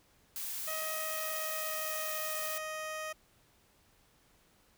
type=noise; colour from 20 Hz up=blue; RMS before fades=-39 dBFS; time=0.36-2.58 s; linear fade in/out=0 ms
type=tone with pitch glide; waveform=15% pulse; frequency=631 to 624.5 Hz; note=D#5 to D#5; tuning=+24 to +6 cents; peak=-31 dBFS; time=0.67-3.13 s; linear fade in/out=10 ms; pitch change=-18 cents; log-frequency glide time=0.85-2.37 s
effects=pink hiss -67 dBFS RMS until 4.77 s